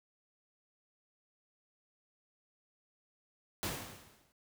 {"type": "noise with exponential decay", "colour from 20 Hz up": "pink", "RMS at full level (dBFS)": -34, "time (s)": [3.63, 4.32], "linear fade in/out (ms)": 0, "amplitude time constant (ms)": 150, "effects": ["high-pass 60 Hz 12 dB/octave"]}